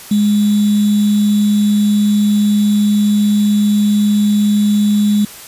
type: tone with sample-and-hold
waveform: sine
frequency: 207.7 Hz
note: G#3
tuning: in tune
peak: -9 dBFS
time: 0.11-5.25 s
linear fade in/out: 5 ms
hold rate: 3675 Hz
effects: white hiss -34 dBFS RMS until 5.47 s + resampled to 32000 Hz